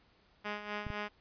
5% pulse tone with tremolo, 208.1 Hz, G#3, 4 cents sharp, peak -24 dBFS, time 0.44-1.09 s, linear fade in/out 20 ms, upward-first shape sine, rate 4 Hz, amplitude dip 65%
clicks, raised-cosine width 5 ms, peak -27 dBFS, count 2, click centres 0.867 / 0.903 s
effects pink hiss -67 dBFS RMS until 1.2 s + resampled to 11025 Hz

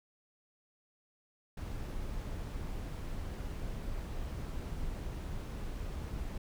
brown noise, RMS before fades -39 dBFS, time 1.57-6.38 s, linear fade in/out 5 ms, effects none

